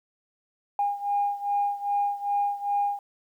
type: beating tone pair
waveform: sine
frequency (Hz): 811 / 813.5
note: G#5 / G#5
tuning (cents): -41 / -36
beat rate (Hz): 2.5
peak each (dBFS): -25 / -28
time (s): 0.79-2.99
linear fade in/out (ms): 2
effects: tanh soft clip ceiling -16 dBFS + 10-bit